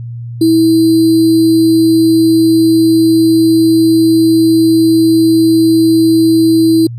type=tone with sample-and-hold; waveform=sine; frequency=324.9 Hz; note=E4; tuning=25 cents flat; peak=-5 dBFS; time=0.41-6.87 s; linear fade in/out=5 ms; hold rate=4410 Hz; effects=added 118 Hz sine -21 dBFS peak until 6.98 s + resampled to 32000 Hz